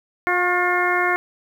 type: harmonic tone with a mistuned harmonic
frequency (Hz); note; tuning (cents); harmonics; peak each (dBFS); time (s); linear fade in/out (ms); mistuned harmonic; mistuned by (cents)
356.1; F4; +34; 1 / 2 / 3 / 4 / 5 / 6; -24 / -24 / -24 / -24 / -24 / -24; 0.27-1.16; 0; 3; +28
effects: 8-bit